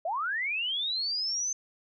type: linear sweep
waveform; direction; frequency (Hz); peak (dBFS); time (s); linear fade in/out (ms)
sine; up; 612 to 6272; -28; 0.05-1.53; 5
effects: none